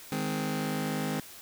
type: chord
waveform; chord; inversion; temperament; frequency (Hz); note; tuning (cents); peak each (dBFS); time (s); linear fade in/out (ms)
sawtooth; Ab major; second; just; 155.74 / 207.7 / 259.6; Eb3 / Ab3 / C4; +2 / 0 / -13; -30; 0.12-1.2; 2
effects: white hiss -48 dBFS RMS until 1.41 s